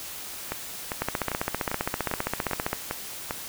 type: two click trains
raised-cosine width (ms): 0.5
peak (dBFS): -10 / -13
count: 27 / 8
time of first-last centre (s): 1.02-2.731 / 0.52-3.309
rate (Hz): 15.2 / 2.51
effects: white hiss -38 dBFS RMS until 3.48 s